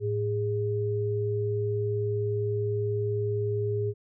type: tone pair together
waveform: sine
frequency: 108.7 / 410.4 Hz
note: A2 / G#4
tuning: -21 / -21 cents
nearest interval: octave + major seventh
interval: 2300 cents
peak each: -28 dBFS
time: 0-3.94 s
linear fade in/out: 50 ms
effects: none